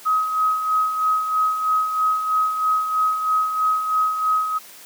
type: tone with tremolo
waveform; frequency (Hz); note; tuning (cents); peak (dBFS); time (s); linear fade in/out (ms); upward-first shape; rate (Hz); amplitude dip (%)
sine; 1267; D#6; +31; -15; 0.05-4.59; 20; sine; 3.1; 55
effects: white hiss -43 dBFS RMS until 4.85 s + high-pass 200 Hz 12 dB/octave

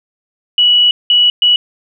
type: tone bursts at uneven times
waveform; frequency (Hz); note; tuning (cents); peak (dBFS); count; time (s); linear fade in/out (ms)
sine; 2937; F#7; -13; -6; 3; 0.58-0.91 / 1.1-1.3 / 1.42-1.56; 2
effects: none

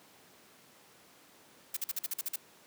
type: noise bursts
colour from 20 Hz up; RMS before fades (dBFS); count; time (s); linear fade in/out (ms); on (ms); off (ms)
blue; -34; 9; 1.74-2.36; 5; 28; 46
effects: pink hiss -59 dBFS RMS until 2.66 s + high-pass 200 Hz 12 dB/octave

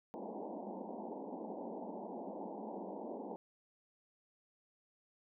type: band-pass noise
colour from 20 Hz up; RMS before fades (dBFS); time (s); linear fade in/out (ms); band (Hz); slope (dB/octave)
pink; -45; 0.14-3.36; 0; 190 to 940; 96
effects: none

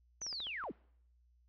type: linear sweep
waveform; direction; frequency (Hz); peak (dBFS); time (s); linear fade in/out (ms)
sine; down; 6210 to 120.6; -39; 0.21-0.72; 10
type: clicks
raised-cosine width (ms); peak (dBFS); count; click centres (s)
0.5; -36; 6; 0.217 / 0.266 / 0.328 / 0.403 / 0.469 / 0.639
effects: noise-tail reverb RT60 0.7 s tail -26 dB re dry + added 60 Hz sine -66 dBFS peak until 1.48 s

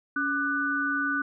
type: tone cluster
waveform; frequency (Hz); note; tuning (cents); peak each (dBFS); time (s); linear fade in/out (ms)
sine; 281.4 / 1193 / 1487; C#4 / D6 / F#6; +26 / +27 / +8; -31 / -33 / -26; 0.16-1.22; 5
effects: none

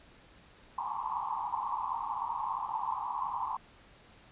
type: band-pass noise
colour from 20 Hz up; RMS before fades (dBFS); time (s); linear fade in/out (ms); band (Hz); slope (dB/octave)
white; -35; 0.78-3.57; 5; 830 to 1100; 96
effects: pink hiss -58 dBFS RMS until 4.31 s + resampled to 8000 Hz

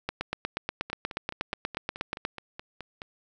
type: two click trains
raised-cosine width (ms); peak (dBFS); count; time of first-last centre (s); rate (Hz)
0.3; -22 / -13; 11 / 19; 0.9-3.019 / 0.09-2.251; 4.72 / 8.33
effects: none

